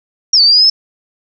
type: linear two-way sweep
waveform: sine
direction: down then up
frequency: 5750 to 4453 to 5310 Hz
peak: -5 dBFS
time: 0.33-0.7 s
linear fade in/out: 5 ms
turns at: 0.41 s
effects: none